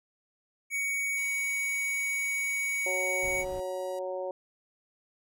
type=tone; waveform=square; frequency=2242 Hz; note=C#7; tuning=19 cents sharp; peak=-29 dBFS; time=0.7-3.45 s; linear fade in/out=50 ms
type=tone with pitch glide; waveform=5% pulse; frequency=971 to 959.8 Hz; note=B5 to B5; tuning=-30 to -50 cents; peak=-38 dBFS; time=1.17-3.99 s; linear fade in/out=2 ms; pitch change=-20 cents; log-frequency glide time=3.34-3.64 s
type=harmonic tone; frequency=185 Hz; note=F#3; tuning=in tune; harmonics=2 / 3 / 4 / 5; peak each=-38 / -33 / -42 / -44 dBFS; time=2.86-4.31 s; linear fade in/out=2 ms
type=noise; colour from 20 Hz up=brown; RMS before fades=-44 dBFS; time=3.23-3.6 s; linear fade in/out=0 ms
effects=none